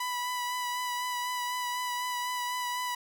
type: tone with vibrato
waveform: sawtooth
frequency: 987.8 Hz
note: B5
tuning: in tune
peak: -27 dBFS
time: 0-2.95 s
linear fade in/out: 5 ms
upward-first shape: sine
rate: 4 Hz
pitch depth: 18 cents each way
effects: none